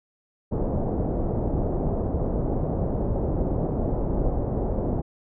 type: low-pass noise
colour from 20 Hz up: pink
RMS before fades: -25 dBFS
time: 0.51-5.02 s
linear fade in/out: 20 ms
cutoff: 680 Hz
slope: 24 dB/octave
effects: none